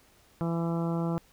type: harmonic tone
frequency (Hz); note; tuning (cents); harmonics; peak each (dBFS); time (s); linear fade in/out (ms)
167.5; E3; +28; 1 / 2 / 3 / 4 / 5 / 6 / 7 / 8; -28 / -34 / -38 / -40 / -42 / -44 / -45 / -46; 0.41-1.18; 0
effects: pink hiss -61 dBFS RMS until 1.32 s